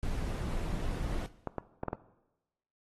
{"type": "noise", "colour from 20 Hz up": "brown", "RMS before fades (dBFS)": -34, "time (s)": [0.03, 1.26], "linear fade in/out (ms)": 0}
{"type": "clicks", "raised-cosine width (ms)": 1, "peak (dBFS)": -19, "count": 5, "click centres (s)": [1.473, 1.583, 1.834, 1.883, 1.931]}
{"effects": ["noise-tail reverb RT60 1.0 s tail -17 dB re dry", "AAC 32 kbps"]}